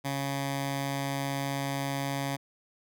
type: tone with notch filter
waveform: 10% pulse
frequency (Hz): 138.59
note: C#3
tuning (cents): 0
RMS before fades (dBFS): -32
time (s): 0.04-2.37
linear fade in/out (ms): 20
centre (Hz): 440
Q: 1.8
effects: none